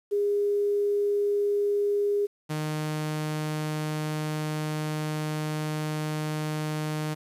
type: tone pair in turn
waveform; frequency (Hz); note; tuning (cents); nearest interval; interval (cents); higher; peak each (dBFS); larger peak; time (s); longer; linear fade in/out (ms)
sine / sawtooth; 408.3 / 153.56; G#4 / D#3; -29 / -22; octave + perfect fourth; 1693; first; -22 / -24; first; 0.11-2.27 / 2.49-7.15; second; 20
effects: resampled to 32000 Hz + 9-bit